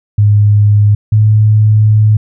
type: tone pair in turn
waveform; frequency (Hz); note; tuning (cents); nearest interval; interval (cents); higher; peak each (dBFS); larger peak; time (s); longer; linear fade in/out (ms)
sine; 103.83 / 107.24; G#2 / A2; 0 / -44; minor second; 56; second; -4; neither; 0.18-0.95 / 1.12-2.17; second; 5
effects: none